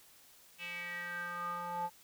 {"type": "tone with band-pass filter sweep", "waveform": "square", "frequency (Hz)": 174.61, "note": "F3", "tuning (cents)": 0, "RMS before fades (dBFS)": -40, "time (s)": [0.58, 1.9], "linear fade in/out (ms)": 50, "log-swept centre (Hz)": [2700, 840], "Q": 6.4, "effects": ["white hiss -61 dBFS RMS until 2.03 s"]}